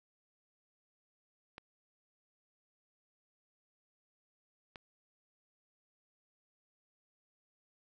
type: clicks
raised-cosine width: 0.3 ms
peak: -30 dBFS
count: 2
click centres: 1.581 / 4.758 s
effects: none